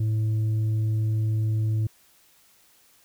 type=tone with tanh clipping; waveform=triangle; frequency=109.1 Hz; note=A2; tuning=14 cents flat; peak=-22 dBFS; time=0-1.87 s; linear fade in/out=5 ms; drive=8 dB; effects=white hiss -59 dBFS RMS until 3.04 s